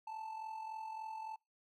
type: tone with amplitude modulation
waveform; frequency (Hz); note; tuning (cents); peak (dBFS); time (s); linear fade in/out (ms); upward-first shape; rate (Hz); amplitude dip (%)
triangle; 880; A5; 0; -38; 0.07-1.36; 5; sine; 43.5; 55
effects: noise-tail reverb RT60 0.2 s tail -25 dB re dry